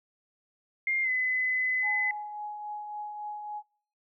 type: tone with pitch glide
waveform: sine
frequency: 2115 to 2019 Hz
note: C7 to B6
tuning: +18 to +38 cents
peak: -25 dBFS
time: 0.87-2.11 s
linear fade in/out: 2 ms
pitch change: -80 cents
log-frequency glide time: 1.02-1.1 s
type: tone with tremolo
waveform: sine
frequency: 838 Hz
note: G#5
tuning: 15 cents sharp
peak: -33 dBFS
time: 1.82-3.63 s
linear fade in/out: 50 ms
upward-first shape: triangle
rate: 3.6 Hz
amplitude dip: 40%
effects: noise-tail reverb RT60 0.5 s tail -24 dB re dry